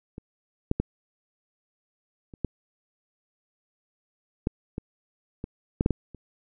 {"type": "clicks", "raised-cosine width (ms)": 3, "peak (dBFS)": [-25, -9, -11, -30, -13, -11, -18, -19, -9, -7, -10, -29], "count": 12, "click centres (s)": [0.181, 0.714, 0.8, 2.338, 2.447, 4.471, 4.781, 5.441, 5.809, 5.861, 5.907, 6.147], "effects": []}